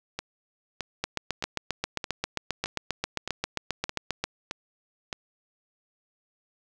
two click trains, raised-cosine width 0.2 ms, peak -14 / -10 dBFS, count 9 / 25, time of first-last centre 0.19-5.128 / 1.04-4.24 s, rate 1.62 / 7.5 Hz, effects none

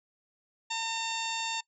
harmonic tone with a mistuned harmonic, 907 Hz, A#5, 48 cents flat, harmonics 1 / 2 / 3 / 4 / 5 / 6 / 7 / 8, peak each -35 / -43 / -37 / -37 / -42 / -46 / -48 / -40 dBFS, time 0.7-1.61 s, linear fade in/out 10 ms, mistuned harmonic 7, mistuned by +16 cents, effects noise-tail reverb RT60 0.1 s tail -22 dB re dry

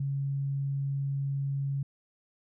sine tone, 138.59 Hz, C#3, in tune, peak -28 dBFS, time 0-1.83 s, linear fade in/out 5 ms, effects none

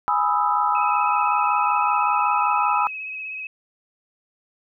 sine chord, E major seventh, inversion first, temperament equal with one note detuned, 830.6 / 987.8 / 1253.2 / 1318.5 Hz, G#5 / B5 / D#6 / E6, 0 / 0 / +12 / 0 cents, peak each -23 / -22 / -24 / -24 dBFS, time 0.08-2.87 s, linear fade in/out 0 ms
sine tone with vibrato, 2554 Hz, D#7, 45 cents sharp, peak -29 dBFS, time 0.75-3.47 s, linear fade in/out 2 ms, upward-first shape triangle, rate 16 Hz, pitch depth 33 cents each way
effects none

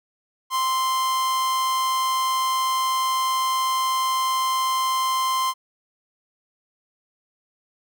45% pulse tone with amplitude modulation, 1044 Hz, C6, 4 cents flat, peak -19 dBFS, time 0.5-5.54 s, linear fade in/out 50 ms, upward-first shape sine, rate 263 Hz, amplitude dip 25%, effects none

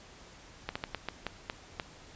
slowing click train, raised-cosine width 0.3 ms, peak -17 dBFS, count 8, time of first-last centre 0.69-1.798 s, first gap 65 ms, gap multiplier 1.29, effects pink hiss -53 dBFS RMS until 2.15 s + resampled to 16000 Hz

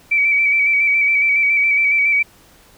sine tone with vibrato, 2300 Hz, D7, 37 cents flat, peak -12 dBFS, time 0.11-2.23 s, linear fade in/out 10 ms, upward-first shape square, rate 7.2 Hz, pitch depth 27 cents each way, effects pink hiss -49 dBFS RMS until 2.77 s

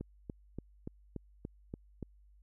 click train, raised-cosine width 3 ms, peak -27 dBFS, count 8, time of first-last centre 0.01-2.027 s, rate 3.47 Hz, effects added 50 Hz sine -59 dBFS peak until 2.42 s

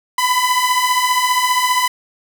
sawtooth beating tone pair, 992 / 1007 Hz, B5 / B5, +7 / +33 cents, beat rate 15 Hz, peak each -14 / -12 dBFS, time 0.18-1.88 s, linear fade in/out 5 ms, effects none

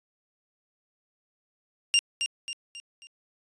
sawtooth tone with echo, 2794 Hz, F7, in tune, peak -15 dBFS, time 1.94-1.99 s, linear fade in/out 0 ms, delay 270 ms, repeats 4, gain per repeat -7 dB, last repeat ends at 3.07 s, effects resampled to 22050 Hz

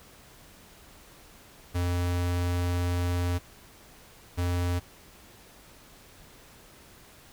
square tone pair in turn, 88.2 / 88.2 Hz, F2 / F2, +18 / +18 cents, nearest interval unison, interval 0 cents, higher neither, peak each -26 dBFS, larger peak neither, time 1.74-3.39 / 4.37-4.8 s, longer first, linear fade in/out 20 ms, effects pink hiss -53 dBFS RMS until 7.32 s

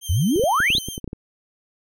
15% pulse tone with vibrato, 3132 Hz, G7, 2 cents flat, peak -24 dBFS, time 0.01-1 s, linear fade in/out 50 ms, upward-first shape triangle, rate 7 Hz, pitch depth 36 cents each way
sine exponential sweep, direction up, 72.9 to 4315 Hz, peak -16 dBFS, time 0.09-0.79 s, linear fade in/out 10 ms
clicks, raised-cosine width 3 ms, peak -17 dBFS, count 12, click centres 0.36 / 0.396 / 0.438 / 0.603 / 0.703 / 0.751 / 0.782 / 0.886 / 0.979 / 1.043 / 1.077 / 1.131 s
effects none

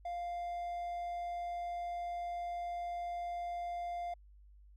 triangle tone, 698.5 Hz, F5, in tune, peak -35 dBFS, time 0.05-4.14 s, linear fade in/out 5 ms, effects added 50 Hz sine -56 dBFS peak until 4.76 s

